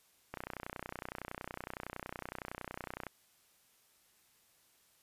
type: click train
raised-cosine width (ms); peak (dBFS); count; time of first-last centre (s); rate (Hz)
0.5; -25; 85; 0.34-3.067; 30.8
effects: white hiss -69 dBFS RMS until 5.02 s + resampled to 32000 Hz